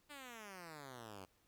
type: exponential sweep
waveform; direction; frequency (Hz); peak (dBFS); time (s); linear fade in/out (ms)
5% pulse; down; 300.4 to 90.9; -39; 0.09-1.26; 20
effects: pink hiss -75 dBFS RMS until 1.47 s